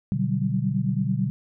sine chord, G major seventh, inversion first, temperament equal with one note detuned, 123.47 / 146.83 / 186.93 / 196 Hz, B2 / D3 / F#3 / G3, 0 / 0 / +18 / 0 cents, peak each -27 dBFS, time 0.12-1.3 s, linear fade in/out 0 ms, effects none

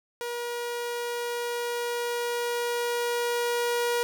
sawtooth tone with level ramp, 478.4 Hz, A#4, 45 cents sharp, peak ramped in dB -27 to -20 dBFS, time 0.21-4.03 s, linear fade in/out 0 ms, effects none

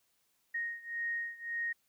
sine beating tone pair, 1864.7 / 1866.5 Hz, A#6 / A#6, 0 / +2 cents, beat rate 1.8 Hz, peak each -37 / -39 dBFS, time 0.54-1.73 s, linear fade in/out 10 ms, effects white hiss -75 dBFS RMS until 1.88 s

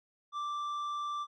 triangle tone with tanh clipping, 1174.7 Hz, D6, in tune, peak -35 dBFS, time 0.32-1.27 s, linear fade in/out 50 ms, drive 11 dB, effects none

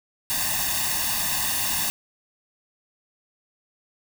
white noise with comb filter, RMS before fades -25 dBFS, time 0.3-1.9 s, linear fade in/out 0 ms, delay 1.1 ms, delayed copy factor +1, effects none

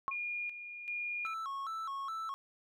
sine tone with exponential decay, 1089 Hz, C#6, 31 cents flat, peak -27 dBFS, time 0.08-0.16 s, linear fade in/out 0 ms, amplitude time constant 17 ms
sine tone with tremolo, 2426 Hz, D#7, 44 cents flat, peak -35 dBFS, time 0.11-1.34 s, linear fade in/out 5 ms, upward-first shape square, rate 1.3 Hz, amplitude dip 60%
triangle tone with vibrato, 1204 Hz, D6, 43 cents sharp, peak -35 dBFS, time 1.25-2.34 s, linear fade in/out 0 ms, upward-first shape square, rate 2.4 Hz, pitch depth 160 cents each way
effects none

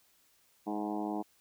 harmonic tone with a mistuned harmonic, 104.7 Hz, G#2, 15 cents sharp, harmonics 2 / 3 / 4 / 5 / 6 / 7 / 8 / 9 / 10, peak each -39 / -36 / -43 / -49 / -45 / -41 / -43 / -47 / -53 dBFS, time 0.66-1.23 s, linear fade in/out 20 ms, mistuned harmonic 6, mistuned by +34 cents, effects white hiss -68 dBFS RMS until 1.4 s

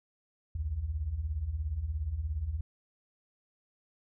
sine beating tone pair, 62.7 / 79.7 Hz, B1 / D#2, +27 / +42 cents, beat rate 17 Hz, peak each -37 / -32 dBFS, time 0.55-2.61 s, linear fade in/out 5 ms, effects none

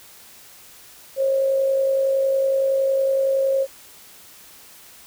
sine tone with amplitude modulation, 540 Hz, C#5, 45 cents flat, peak -15 dBFS, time 1.16-3.67 s, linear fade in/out 50 ms, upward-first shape sine, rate 50.8 Hz, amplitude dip 35%, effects white hiss -46 dBFS RMS until 5.06 s

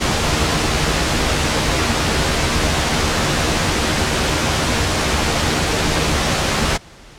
pink noise with comb filter, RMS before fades -17 dBFS, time 0-6.78 s, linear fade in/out 20 ms, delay 13 ms, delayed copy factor +0.5, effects pink hiss -42 dBFS RMS until 7.18 s + low-pass 7000 Hz 12 dB/octave

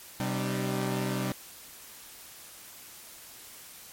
sawtooth tone cluster, 129.2 / 194.2 / 301.9 Hz, C3 / G3 / D4, -21 / -16 / +48 cents, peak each -28 / -28 / -32 dBFS, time 0.2-1.32 s, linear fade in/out 0 ms, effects white hiss -48 dBFS RMS until 3.92 s + MP3 64 kbps

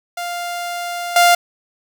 sawtooth tone with level steps, 699 Hz, F5, 1 cent sharp, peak -19 / -5 dBFS, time 0.17-1.35 s, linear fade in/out 5 ms, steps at 1.16 s, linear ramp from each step 2 ms, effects none

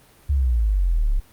sine exponential sweep, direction down, 73.42 to 32.7 Hz, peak -16 dBFS, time 0.29-1.2 s, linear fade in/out 10 ms, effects pink hiss -53 dBFS RMS until 1.32 s + Opus 32 kbps

